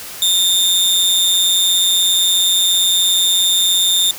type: tone with amplitude modulation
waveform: sawtooth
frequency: 3616 Hz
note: A7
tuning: 47 cents sharp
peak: -6 dBFS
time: 0.22-4.11 s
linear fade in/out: 2 ms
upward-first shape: sine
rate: 183 Hz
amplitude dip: 60%
effects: white hiss -31 dBFS RMS until 4.18 s